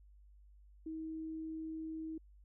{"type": "tone", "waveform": "sine", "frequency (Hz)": 318.7, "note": "D#4", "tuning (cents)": 42, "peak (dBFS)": -40, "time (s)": [0.86, 2.18], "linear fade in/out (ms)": 5, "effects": ["added 50 Hz sine -58 dBFS peak until 2.44 s"]}